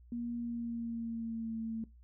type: tone with pitch glide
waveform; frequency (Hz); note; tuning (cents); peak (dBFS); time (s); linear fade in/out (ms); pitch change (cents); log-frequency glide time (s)
sine; 237.2 to 224.4; A#3 to A3; +30 to +34; -35; 0.12-1.84; 2; -96; 0.36-1.59
effects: noise-tail reverb RT60 0.2 s tail -21 dB re dry + added 60 Hz sine -55 dBFS peak until 2.03 s